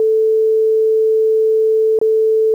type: tone with dropouts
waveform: sine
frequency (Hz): 439.7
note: A4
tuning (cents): -1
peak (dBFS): -10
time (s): 0-2.54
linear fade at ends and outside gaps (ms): 1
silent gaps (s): 1.989-2.014
effects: 8-bit